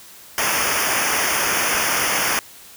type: noise with comb filter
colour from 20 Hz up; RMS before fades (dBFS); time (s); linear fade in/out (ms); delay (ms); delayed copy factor
pink; -20; 0.38-2.39; 0; 0.25; -1
effects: white hiss -43 dBFS RMS until 2.76 s